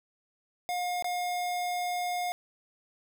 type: tone with dropouts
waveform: square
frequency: 714 Hz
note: F5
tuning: 38 cents sharp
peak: -30 dBFS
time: 0.69-2.32 s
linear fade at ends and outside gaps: 0 ms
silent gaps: 1.024-1.044 s
effects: none